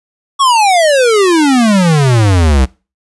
square exponential sweep, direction down, 1138 to 61.74 Hz, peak -7 dBFS, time 0.39-2.66 s, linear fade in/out 20 ms, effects noise-tail reverb RT60 0.3 s tail -22 dB re dry + resampled to 24000 Hz

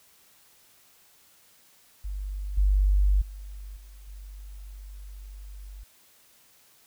sine tone with level steps, 49 Hz, G1, in tune, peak -30 / -18 / -37 / -44 / -39 dBFS, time 2.04-5.84 s, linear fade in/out 10 ms, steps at 2.57 / 3.21 / 3.76 / 4.07 s, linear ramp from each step 10 ms, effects white hiss -59 dBFS RMS until 6.86 s

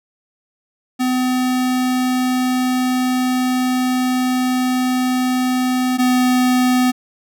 square tone pair in turn, 253.7 / 251.9 Hz, B3 / B3, +47 / +34 cents, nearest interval unison, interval 13 cents, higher first, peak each -16 / -13 dBFS, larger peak second, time 0.99-5.98 / 5.98-6.92 s, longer first, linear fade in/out 20 ms, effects none

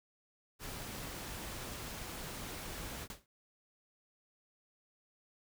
pink noise, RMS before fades -44 dBFS, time 0.59-3.08 s, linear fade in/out 50 ms
pink noise with exponential decay, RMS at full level -41 dBFS, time 3.1-3.26 s, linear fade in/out 1 ms, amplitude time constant 34 ms
effects none

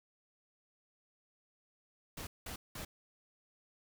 pink noise bursts, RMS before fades -44 dBFS, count 3, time 2.17-2.85 s, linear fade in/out 5 ms, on 100 ms, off 190 ms, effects none

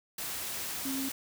sine tone in noise, 268.7 Hz, C4, 46 cents sharp, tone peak -33 dBFS, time 0.85-1.09 s, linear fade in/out 5 ms, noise white, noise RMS -37 dBFS, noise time 0.18-1.12 s, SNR +1 dB, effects none

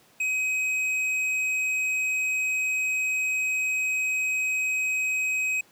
triangle tone with hard clipping, 2529 Hz, D#7, 28 cents sharp, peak -25 dBFS, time 0.2-5.61 s, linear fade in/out 5 ms, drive 10 dB, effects pink hiss -58 dBFS RMS until 5.71 s + high-pass 150 Hz 12 dB/octave

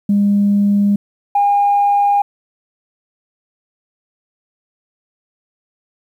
sine tone pair in turn, 202.7 / 810.8 Hz, G#3 / G#5, -42 / -42 cents, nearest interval 2 octaves, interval 2400 cents, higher second, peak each -9 dBFS, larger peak neither, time 0.09-0.96 / 1.35-2.22 s, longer neither, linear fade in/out 5 ms, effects tanh soft clip ceiling -6 dBFS + 8-bit

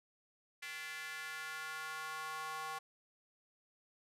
square tone with high-pass filter sweep, 157 Hz, D#3, 16 cents sharp, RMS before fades -44 dBFS, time 0.62-2.79 s, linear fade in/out 10 ms, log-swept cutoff 2000 to 960 Hz, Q 2.7, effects resampled to 32000 Hz

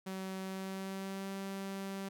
sawtooth tone with pitch glide, 189.8 to 194.8 Hz, F#3 to G3, +44 to -11 cents, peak -35 dBFS, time 0.06-2.09 s, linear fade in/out 10 ms, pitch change +45 cents, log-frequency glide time 0.41-1.32 s, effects none

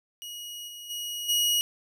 sawtooth tone with level steps, 2900 Hz, F#7, 35 cents flat, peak -34 / -37 / -29 / -19 dBFS, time 0.22-1.61 s, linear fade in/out 0 ms, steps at 0.67 / 0.89 / 1.28 s, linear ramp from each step 20 ms, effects none

